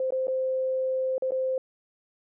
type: tone with dropouts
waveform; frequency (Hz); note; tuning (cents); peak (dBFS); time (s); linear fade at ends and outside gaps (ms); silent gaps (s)
sine; 521; C5; -7; -24; 0-1.58; 2; 0.106-0.122 / 0.271-0.281 / 1.181-1.222 / 1.308-1.319
effects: none